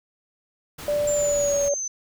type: noise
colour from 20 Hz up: pink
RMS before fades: -37 dBFS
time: 0.78-1.69 s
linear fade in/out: 10 ms
type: tone with pitch glide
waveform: sine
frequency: 587.3 to 569.9 Hz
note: D5 to C#5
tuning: 0 to +48 cents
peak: -20 dBFS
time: 0.88-1.74 s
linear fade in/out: 2 ms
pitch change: -52 cents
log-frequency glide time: 1.13-1.62 s
type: exponential sweep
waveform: sine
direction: down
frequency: 7340 to 6100 Hz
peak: -26 dBFS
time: 1.07-1.88 s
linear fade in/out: 5 ms
effects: none